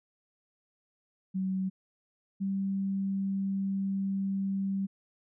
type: tone pair in turn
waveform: sine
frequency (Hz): 189.1 / 194.87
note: F#3 / G3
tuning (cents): +38 / -10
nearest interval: minor second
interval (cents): 52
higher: second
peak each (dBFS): -28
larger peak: neither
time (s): 1.34-1.7 / 2.4-4.87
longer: second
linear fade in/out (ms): 20
effects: none